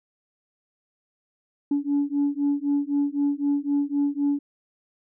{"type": "beating tone pair", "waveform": "sine", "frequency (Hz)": [283.6, 287.5], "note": ["C#4", "D4"], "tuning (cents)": [40, -37], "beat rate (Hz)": 3.9, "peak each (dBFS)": -23, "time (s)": [1.71, 4.39], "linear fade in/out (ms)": 5, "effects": ["tanh soft clip ceiling -16 dBFS"]}